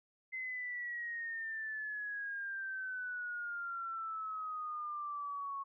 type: exponential sweep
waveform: sine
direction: down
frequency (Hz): 2062 to 1099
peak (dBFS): -38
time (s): 0.32-5.64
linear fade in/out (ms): 20
effects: none